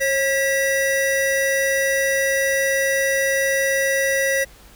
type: tone pair together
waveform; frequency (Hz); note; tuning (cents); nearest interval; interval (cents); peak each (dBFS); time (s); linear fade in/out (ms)
square; 542 / 1947; C#5 / B6; -39 / -25; octave + minor seventh; 2214; -21; 0-4.45; 20
effects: added 50 Hz sine -49 dBFS peak until 4.75 s + pink hiss -48 dBFS RMS until 4.75 s